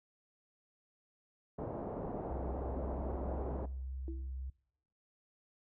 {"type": "low-pass noise", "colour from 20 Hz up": "white", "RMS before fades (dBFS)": -41, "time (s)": [1.58, 3.66], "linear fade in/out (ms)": 10, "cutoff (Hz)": 720, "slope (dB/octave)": 24}
{"type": "tone with vibrato", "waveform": "sine", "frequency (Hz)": 65.4, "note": "C2", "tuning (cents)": 0, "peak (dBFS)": -39, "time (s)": [2.3, 4.5], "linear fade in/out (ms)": 5, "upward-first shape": "sine", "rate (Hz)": 3.8, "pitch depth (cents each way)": 10}
{"type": "tone with exponential decay", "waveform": "sine", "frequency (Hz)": 329.6, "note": "E4", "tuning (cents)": 0, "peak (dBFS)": -39, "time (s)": [4.08, 4.31], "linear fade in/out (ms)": 1, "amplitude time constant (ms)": 49}
{"effects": ["noise-tail reverb RT60 0.7 s tail -22 dB re dry"]}